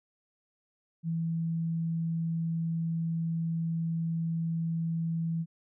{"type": "tone", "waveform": "sine", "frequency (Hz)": 164.81, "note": "E3", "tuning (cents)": 0, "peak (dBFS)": -28, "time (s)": [1.03, 5.46], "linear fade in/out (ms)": 50, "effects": []}